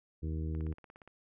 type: harmonic tone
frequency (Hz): 78.9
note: D#2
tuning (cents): +25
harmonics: 1 / 2 / 3 / 4 / 5 / 6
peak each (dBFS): -34 / -40 / -48 / -44 / -50 / -53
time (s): 0.22-0.74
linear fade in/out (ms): 20
type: click train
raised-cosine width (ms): 0.5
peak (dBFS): -38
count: 10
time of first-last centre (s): 0.55-1.076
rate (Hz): 17.1
effects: none